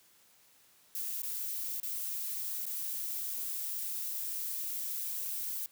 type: noise with dropouts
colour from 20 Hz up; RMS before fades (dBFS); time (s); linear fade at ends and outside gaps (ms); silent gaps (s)
violet; -37; 0.95-5.66; 2; 1.221-1.232 / 1.801-1.83 / 2.656-2.664
effects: white hiss -64 dBFS RMS until 5.71 s + high-pass 60 Hz 12 dB/octave